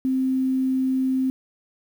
sine tone with quantisation, 261.6 Hz, C4, in tune, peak -19 dBFS, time 0.05-1.3 s, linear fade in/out 0 ms, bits 8, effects none

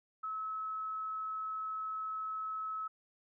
sine tone, 1293 Hz, E6, 34 cents flat, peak -36 dBFS, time 0.23-2.88 s, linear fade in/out 10 ms, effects none

